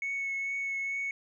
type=tone with vibrato; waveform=sine; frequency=2206 Hz; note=C#7; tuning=9 cents flat; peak=-29 dBFS; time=0.02-1.11 s; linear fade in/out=2 ms; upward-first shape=triangle; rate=2.3 Hz; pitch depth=15 cents each way; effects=tanh soft clip ceiling -28 dBFS